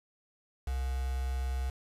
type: tone with quantisation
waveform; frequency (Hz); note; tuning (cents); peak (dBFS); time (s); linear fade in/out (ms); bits
sine; 64.9; C2; -13; -30; 0.67-1.7; 5; 7
effects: resampled to 32000 Hz